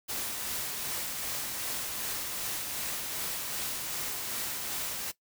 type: noise with tremolo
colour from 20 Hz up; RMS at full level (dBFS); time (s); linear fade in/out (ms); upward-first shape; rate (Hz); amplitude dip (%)
white; -34; 0.08-5.12; 20; sine; 2.6; 25
effects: noise-tail reverb RT60 0.1 s tail -17 dB re dry